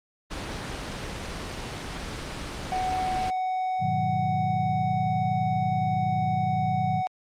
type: noise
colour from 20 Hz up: pink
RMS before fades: -33 dBFS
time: 0.3-3.31 s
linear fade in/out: 20 ms
type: tone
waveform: triangle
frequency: 745 Hz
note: F#5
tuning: 12 cents sharp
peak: -23 dBFS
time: 2.72-7.07 s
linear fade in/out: 0 ms
type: chord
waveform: sine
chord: G# minor seventh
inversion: none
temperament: equal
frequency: 103.83 / 123.47 / 155.56 / 185 Hz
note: G#2 / B2 / D#3 / F#3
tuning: 0 / 0 / 0 / 0 cents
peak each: -33 / -31 / -31 / -32 dBFS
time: 3.79-7.03 s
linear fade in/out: 50 ms
effects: low-pass 6000 Hz 12 dB/octave + Opus 32 kbps